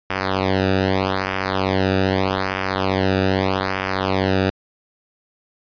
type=tone with flanger; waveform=sawtooth; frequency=95.3 Hz; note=G2; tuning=48 cents flat; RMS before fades=-20 dBFS; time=0.1-4.5 s; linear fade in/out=0 ms; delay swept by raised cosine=0.24 to 0.95 ms; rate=0.81 Hz; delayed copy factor=-0.95; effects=resampled to 11025 Hz